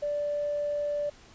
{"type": "tone with tanh clipping", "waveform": "triangle", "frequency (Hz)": 585, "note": "D5", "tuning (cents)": -7, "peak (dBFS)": -27, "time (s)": [0.02, 1.1], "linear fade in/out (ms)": 10, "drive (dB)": 4, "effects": ["pink hiss -54 dBFS RMS until 1.34 s", "resampled to 16000 Hz"]}